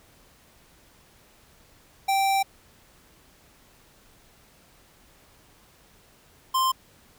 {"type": "tone pair in turn", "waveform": "square", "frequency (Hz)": [781, 1046.4], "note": ["G5", "C6"], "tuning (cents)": [-7, 0], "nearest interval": "perfect fourth", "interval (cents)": 507, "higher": "second", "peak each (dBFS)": -21, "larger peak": "neither", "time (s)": [[2.08, 2.43], [6.54, 6.72]], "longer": "first", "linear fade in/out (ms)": 10, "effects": ["pink hiss -57 dBFS RMS until 7.18 s"]}